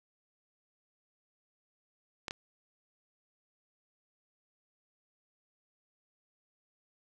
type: clicks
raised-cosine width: 0.2 ms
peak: -19 dBFS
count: 2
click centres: 2.282 / 2.309 s
effects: none